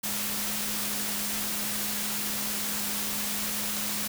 sine tone in noise, 208.1 Hz, G#3, 4 cents sharp, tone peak -39 dBFS, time 0.03-4.08 s, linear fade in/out 10 ms, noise white, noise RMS -31 dBFS, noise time 0.03-4.08 s, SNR -11 dB, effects none

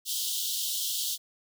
pink high-pass noise, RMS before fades -31 dBFS, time 0.05-1.18 s, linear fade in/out 50 ms, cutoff 3000 Hz, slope 96 dB/octave, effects none

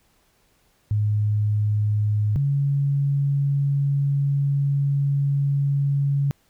sine tone pair in turn, 105.2 / 140.43 Hz, G#2 / C#3, +23 / +23 cents, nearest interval perfect fourth, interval 500 cents, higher second, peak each -18 dBFS, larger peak neither, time 0.91-2.36 / 2.36-6.31 s, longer second, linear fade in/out 0 ms, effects pink hiss -63 dBFS RMS until 6.49 s

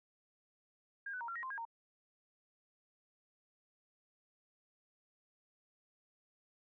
sine tone with pitch steps, 1616 / 1497 / 936 / 1371 / 1884 / 1044 / 1629 / 921 Hz, G#6 / F#6 / A#5 / F6 / A#6 / C6 / G#6 / A#5, -48 / +20 / +7 / -32 / +18 / -4 / -34 / -21 cents, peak -40 dBFS, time 1.06-1.652 s, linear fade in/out 5 ms, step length 74 ms, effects none

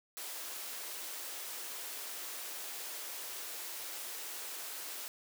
white high-pass noise, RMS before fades -43 dBFS, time 0.17-5.08 s, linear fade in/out 0 ms, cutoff 320 Hz, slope 24 dB/octave, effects none

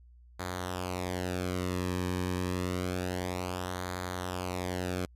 sawtooth tone with flanger, 90.7 Hz, F#2, 34 cents flat, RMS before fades -34 dBFS, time 0.39-5.06 s, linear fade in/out 10 ms, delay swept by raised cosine 0.36 to 1.46 ms, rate 0.28 Hz, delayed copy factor -0.7, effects added 60 Hz sine -53 dBFS peak until 5.15 s + resampled to 32000 Hz

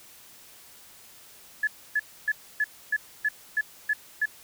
sine tone bursts, 1712 Hz, A6, 48 cents flat, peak -21 dBFS, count 9, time 1.63-4.257 s, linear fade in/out 5 ms, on 43 ms, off 280 ms, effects white hiss -51 dBFS RMS until 4.43 s

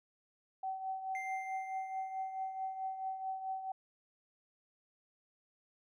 sine tone with tremolo, 763 Hz, G5, 47 cents flat, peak -34 dBFS, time 0.63-3.72 s, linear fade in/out 5 ms, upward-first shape triangle, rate 4.6 Hz, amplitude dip 65%
triangle tone with exponential decay, 2093 Hz, C7, in tune, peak -38 dBFS, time 1.15-3.22 s, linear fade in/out 1 ms, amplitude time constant 450 ms
effects none

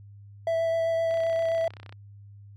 triangle tone with vibrato, 659.3 Hz, E5, in tune, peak -21 dBFS, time 0.47-1.68 s, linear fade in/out 2 ms, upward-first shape sine, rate 7.7 Hz, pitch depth 10 cents each way
click train, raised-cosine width 0.3 ms, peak -29 dBFS, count 27, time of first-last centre 1.11-1.925 s, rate 31.9 Hz
effects added 101 Hz sine -45 dBFS peak until 2.56 s

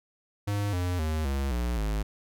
square tone with pitch steps, 102.1 / 89.4 / 78.28 / 68.54 / 60.01 / 52.55 Hz, G#2 / F2 / D#2 / C#2 / B1 / G#1, -29 / +41 / +11 / -19 / -49 / +21 cents, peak -27 dBFS, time 0.47-2.03 s, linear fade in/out 10 ms, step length 260 ms, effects none

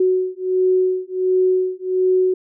sine beating tone pair, 370 / 371.4 Hz, F#4 / F#4, 0 / +7 cents, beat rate 1.4 Hz, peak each -18 dBFS, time 0-2.34 s, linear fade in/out 5 ms, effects none

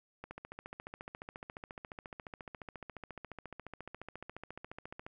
click train, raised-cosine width 0.5 ms, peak -29 dBFS, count 70, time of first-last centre 0.24-5.065 s, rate 14.3 Hz, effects none

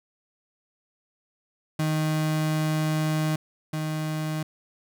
35% pulse tone pair in turn, 155.56 / 155.56 Hz, D#3 / D#3, 0 / 0 cents, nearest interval unison, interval 0 cents, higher neither, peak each -21 / -25 dBFS, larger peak first, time 1.79-3.36 / 3.73-4.43 s, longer first, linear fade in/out 5 ms, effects none

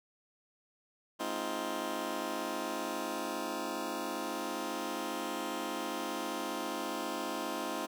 15% pulse chord, F minor seventh, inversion first, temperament just, 209.5 / 261.9 / 314.3 / 349.2 Hz, Ab3 / C4 / Eb4 / F4, +15 / +2 / +18 / 0 cents, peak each -38 / -34 / -33 / -34 dBFS, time 1.19-7.87 s, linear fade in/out 20 ms, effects none

